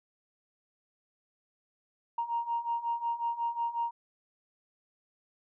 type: beating tone pair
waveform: sine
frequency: 932.3 / 937.8 Hz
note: A#5 / A#5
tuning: 0 / +10 cents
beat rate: 5.5 Hz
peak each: -34 / -31 dBFS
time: 2.18-3.91 s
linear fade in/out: 5 ms
effects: tanh soft clip ceiling -22 dBFS